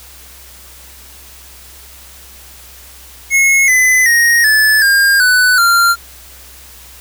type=tone with pitch steps; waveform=square; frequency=2174 / 2017 / 1870.8 / 1735.5 / 1610 / 1493.5 / 1385.4 Hz; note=C#7 / B6 / A#6 / A6 / G6 / F#6 / F6; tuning=-34 / +36 / +6 / -24 / +46 / +16 / -14 cents; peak=-8 dBFS; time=3.3-5.96 s; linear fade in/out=50 ms; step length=380 ms; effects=added 64 Hz sine -41 dBFS peak until 7 s + white hiss -38 dBFS RMS until 7 s